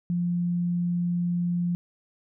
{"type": "tone", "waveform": "sine", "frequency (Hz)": 174.61, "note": "F3", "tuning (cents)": 0, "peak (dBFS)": -23, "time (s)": [0.1, 1.75], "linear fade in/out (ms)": 0, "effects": []}